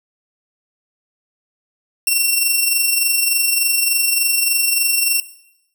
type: tone with amplitude modulation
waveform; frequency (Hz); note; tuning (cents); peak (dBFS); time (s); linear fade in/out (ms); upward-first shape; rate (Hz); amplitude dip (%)
5% pulse; 2720; F7; -46; -3; 2.07-5.2; 2; sine; 23.4; 40
effects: noise-tail reverb RT60 0.8 s tail -18 dB re dry